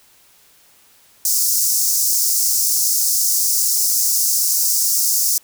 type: high-pass noise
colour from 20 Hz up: pink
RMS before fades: -17 dBFS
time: 1.25-5.38 s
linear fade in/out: 2 ms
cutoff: 5200 Hz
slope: 48 dB/octave
effects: white hiss -52 dBFS RMS until 5.43 s